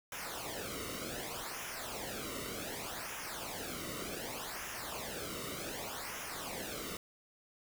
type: noise with flanger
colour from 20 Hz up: pink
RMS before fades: -42 dBFS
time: 0.12-6.97 s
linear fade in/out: 2 ms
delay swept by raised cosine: 0.23 to 1.22 ms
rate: 0.66 Hz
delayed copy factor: -0.75
effects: none